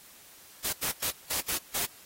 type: noise bursts at uneven times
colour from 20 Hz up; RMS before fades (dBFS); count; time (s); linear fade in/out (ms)
white; -30; 6; 0.64-0.73 / 0.82-0.92 / 1.02-1.11 / 1.3-1.41 / 1.48-1.58 / 1.74-1.86; 10
effects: white hiss -53 dBFS RMS until 2.05 s + AAC 48 kbps